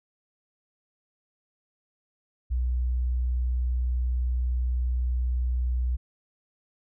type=tone; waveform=sine; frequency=61.74 Hz; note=B1; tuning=in tune; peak=-23 dBFS; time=2.5-5.97 s; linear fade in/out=20 ms; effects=none